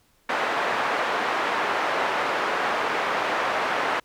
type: band-pass noise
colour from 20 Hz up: pink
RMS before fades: -25 dBFS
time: 0.29-4 s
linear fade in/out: 5 ms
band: 630 to 1800 Hz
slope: 12 dB/octave
effects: pink hiss -63 dBFS RMS until 4.04 s